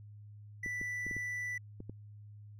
triangle tone, 1975.5 Hz, B6, in tune, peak -34 dBFS, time 0.63-1.58 s, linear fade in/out 5 ms
clicks, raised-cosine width 3 ms, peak -31 dBFS, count 7, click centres 0.662 / 0.814 / 1.066 / 1.112 / 1.166 / 1.804 / 1.896 s
effects added 104 Hz sine -49 dBFS peak until 2.59 s

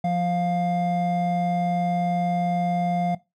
triangle tone pair together, 175.5 / 702 Hz, F3 / F5, +9 / +9 cents, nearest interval 2 octaves, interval 2400 cents, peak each -21 / -22 dBFS, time 0.04-3.15 s, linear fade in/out 5 ms, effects noise-tail reverb RT60 0.2 s tail -18 dB re dry

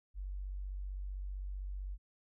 sine tone, 47.78 Hz, G1, 44 cents flat, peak -38 dBFS, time 0.14-1.98 s, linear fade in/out 50 ms, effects none

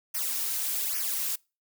blue noise with flanger, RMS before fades -30 dBFS, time 0.14-1.36 s, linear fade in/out 10 ms, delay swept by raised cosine 0.25 to 3.55 ms, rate 1.2 Hz, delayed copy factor -0.95, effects noise-tail reverb RT60 0.3 s tail -26 dB re dry

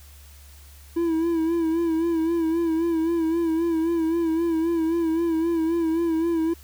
triangle tone with vibrato, 330 Hz, E4, 2 cents sharp, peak -18 dBFS, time 0.96-6.54 s, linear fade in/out 10 ms, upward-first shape sine, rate 3.8 Hz, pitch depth 55 cents each way, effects added 71 Hz sine -45 dBFS peak until 6.63 s + white hiss -52 dBFS RMS until 6.63 s

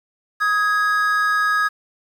triangle tone pair together, 1258.1 / 1655 Hz, D#6 / G#6, +19 / -6 cents, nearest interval perfect fourth, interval 475 cents, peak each -17 dBFS, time 0.4-1.69 s, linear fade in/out 20 ms, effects 8-bit

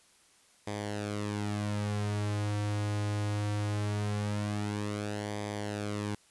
sawtooth tone with flanger, 103.83 Hz, G#2, in tune, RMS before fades -33 dBFS, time 0.67-6.15 s, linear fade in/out 5 ms, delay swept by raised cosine 0.72 to 5.22 ms, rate 0.21 Hz, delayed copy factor -0.65, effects white hiss -63 dBFS RMS until 6.3 s + resampled to 24000 Hz

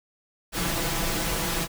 pink noise with comb filter, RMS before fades -27 dBFS, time 0.52-1.68 s, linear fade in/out 50 ms, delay 6 ms, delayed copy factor +0.8, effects none

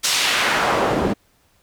pink noise with band-pass filter sweep, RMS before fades -19 dBFS, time 0.03-1.14 s, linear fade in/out 20 ms, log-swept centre 5800 to 270 Hz, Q 1, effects pink hiss -60 dBFS RMS until 1.62 s

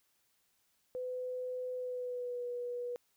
sine tone with pitch glide, 504 to 486.8 Hz, B4 to B4, +35 to -25 cents, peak -36 dBFS, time 0.95-2.96 s, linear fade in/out 0 ms, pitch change -60 cents, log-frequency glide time 1.75-2.45 s, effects white hiss -75 dBFS RMS until 3.16 s

